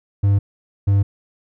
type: tone pair in turn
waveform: triangle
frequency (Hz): 100 / 99.58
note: G2 / G2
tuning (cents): +35 / +28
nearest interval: unison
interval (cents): 7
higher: first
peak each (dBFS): -10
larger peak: neither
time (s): 0.23-0.39 / 0.87-1.03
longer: neither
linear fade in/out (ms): 10
effects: none